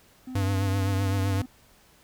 triangle tone with pitch glide, 256.1 to 253.9 Hz, C4 to B3, -37 to +48 cents, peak -33 dBFS, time 0.27-1.46 s, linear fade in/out 5 ms, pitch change -15 cents, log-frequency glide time 0.93-1.12 s
square tone with vibrato, 97.5 Hz, G2, 9 cents flat, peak -24 dBFS, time 0.35-1.42 s, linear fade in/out 5 ms, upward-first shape triangle, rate 7.8 Hz, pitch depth 48 cents each way
effects pink hiss -58 dBFS RMS until 2.03 s

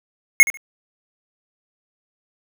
square tone with echo, 2167 Hz, C#7, 40 cents flat, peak -6 dBFS, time 0.4-0.43 s, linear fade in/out 0 ms, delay 71 ms, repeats 2, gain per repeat -15 dB, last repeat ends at 0.572 s, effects none

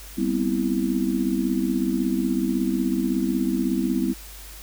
sine chord, C major seventh, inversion second, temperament just, 196.22 / 245.3 / 261.6 / 327 Hz, G3 / B3 / C4 / E4, +2 / -12 / 0 / -14 cents, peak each -26 dBFS, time 0.17-4.14 s, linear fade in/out 20 ms, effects added 50 Hz sine -41 dBFS peak until 4.62 s + white hiss -43 dBFS RMS until 4.62 s

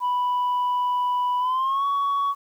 sine tone with pitch glide, 987.8 to 1121.7 Hz, B5 to C#6, 0 to +20 cents, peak -18 dBFS, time 0-2.35 s, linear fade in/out 50 ms, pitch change +220 cents, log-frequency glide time 1.39-1.85 s, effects tanh soft clip ceiling -19 dBFS + 9-bit

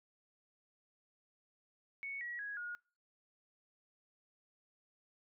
sine tone with pitch steps, 2217 / 1918.9 / 1660.9 / 1437.5 Hz, C#7 / A#6 / G#6 / F6, 0 / +50 / 0 / +50 cents, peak -40 dBFS, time 2.03-2.75 s, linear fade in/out 0 ms, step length 180 ms, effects noise-tail reverb RT60 0.4 s tail -26 dB re dry

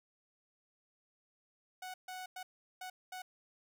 sawtooth tone bursts at uneven times, 740 Hz, F#5, in tune, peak -39 dBFS, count 5, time 1.82-1.94 / 2.08-2.26 / 2.36-2.43 / 2.81-2.9 / 3.12-3.22 s, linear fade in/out 5 ms, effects none

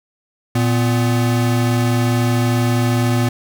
square tone pair together, 117.2 / 249.1 Hz, A#2 / B3, +10 / +15 cents, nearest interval octave + minor second, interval 1305 cents, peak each -16 / -20 dBFS, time 0.55-3.29 s, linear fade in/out 5 ms, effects none

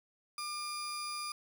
30% pulse tone pair together, 1200 / 4874 Hz, D6 / D#8, +37 / -37 cents, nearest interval 2 octaves, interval 2426 cents, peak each -37 / -38 dBFS, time 0.38-1.32 s, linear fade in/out 2 ms, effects none

